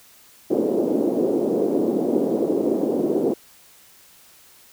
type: band-pass noise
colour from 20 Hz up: pink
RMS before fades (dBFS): -21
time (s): 0.5-3.34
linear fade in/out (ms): 10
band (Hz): 270 to 470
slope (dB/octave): 24
effects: white hiss -51 dBFS RMS until 4.72 s